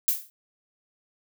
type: noise with exponential decay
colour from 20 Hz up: violet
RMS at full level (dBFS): -19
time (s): 0.08-0.3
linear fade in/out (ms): 0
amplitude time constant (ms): 47
effects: none